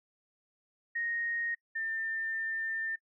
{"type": "tone pair in turn", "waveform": "sine", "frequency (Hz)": [1864.7, 1797.2], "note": ["A#6", "A6"], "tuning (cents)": [0, 36], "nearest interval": "minor second", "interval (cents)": 64, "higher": "first", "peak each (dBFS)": [-31, -32], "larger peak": "first", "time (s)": [[0.95, 1.55], [1.75, 2.96]], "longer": "second", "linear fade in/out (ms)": 10, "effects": ["noise-tail reverb RT60 0.1 s tail -23 dB re dry"]}